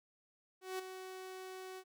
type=tone with ADSR envelope; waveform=sawtooth; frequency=374.5 Hz; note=F#4; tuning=21 cents sharp; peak=-33 dBFS; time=0.61-1.84 s; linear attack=180 ms; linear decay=10 ms; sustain=-9 dB; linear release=60 ms; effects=none